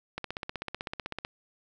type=click train; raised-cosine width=0.3 ms; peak=-18 dBFS; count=18; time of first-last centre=0.18-1.249 s; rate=15.9 Hz; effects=none